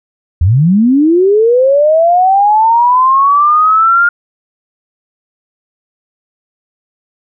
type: linear sweep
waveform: sine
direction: up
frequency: 75.4 to 1419 Hz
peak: -5 dBFS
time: 0.41-4.09 s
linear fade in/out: 5 ms
effects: none